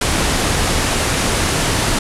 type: low-pass noise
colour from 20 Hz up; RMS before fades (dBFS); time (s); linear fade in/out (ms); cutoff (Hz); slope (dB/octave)
pink; -17; 0.01-1.99; 5; 11000; 48
effects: none